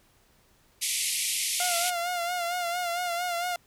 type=band-pass noise; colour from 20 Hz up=white; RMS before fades=-29 dBFS; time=0.81-1.91 s; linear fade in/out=20 ms; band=2000 to 12000 Hz; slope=96 dB/octave
type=tone with vibrato; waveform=sawtooth; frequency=702 Hz; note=F5; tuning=9 cents sharp; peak=-24 dBFS; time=1.6-3.56 s; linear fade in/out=2 ms; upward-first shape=sine; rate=4.4 Hz; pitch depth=52 cents each way
effects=pink hiss -63 dBFS RMS until 3.66 s